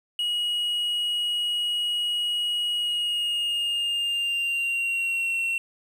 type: tone with pitch glide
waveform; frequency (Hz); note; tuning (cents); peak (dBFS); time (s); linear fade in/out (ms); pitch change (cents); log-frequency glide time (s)
triangle; 2900 to 2721; F#7 to F7; -35 to -46; -22; 0.19-5.58; 2; -111; 2.75-5.37
effects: 9-bit